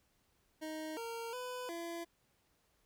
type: tone with pitch steps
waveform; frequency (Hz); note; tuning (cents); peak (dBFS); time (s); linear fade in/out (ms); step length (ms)
25% pulse; 312.8 / 461.1 / 500 / 338.4; D#4 / A#4 / B4 / E4; +9 / -19 / +21 / +45; -37; 0.61-2.05; 20; 360
effects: pink hiss -75 dBFS RMS until 2.85 s